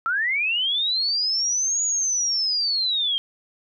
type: linear two-way sweep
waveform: sine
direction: up then down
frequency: 1303 to 6840 to 3159 Hz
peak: -20 dBFS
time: 0.06-3.18 s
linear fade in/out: 0 ms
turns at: 1.84 s
effects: none